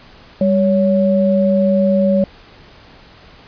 sine tone pair together, 198.2 / 561.3 Hz, G3 / C#5, +19 / +22 cents, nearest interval octave + tritone, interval 1803 cents, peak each -13 / -14 dBFS, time 0.41-2.24 s, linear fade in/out 2 ms, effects pink hiss -43 dBFS RMS until 3.47 s + resampled to 11025 Hz

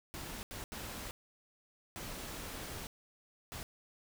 pink noise bursts at uneven times, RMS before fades -44 dBFS, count 5, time 0.14-0.43 / 0.51-0.64 / 0.72-1.11 / 1.96-2.87 / 3.52-3.63 s, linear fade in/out 0 ms, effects none

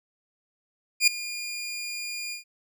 20% pulse tone with ADSR envelope, 2419 Hz, D#7, 49 cents flat, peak -9 dBFS, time 1-2.44 s, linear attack 75 ms, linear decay 4 ms, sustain -18 dB, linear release 120 ms, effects none

